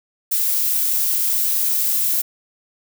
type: noise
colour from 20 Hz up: violet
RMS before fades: -19 dBFS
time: 0.31-2.22 s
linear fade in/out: 10 ms
effects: none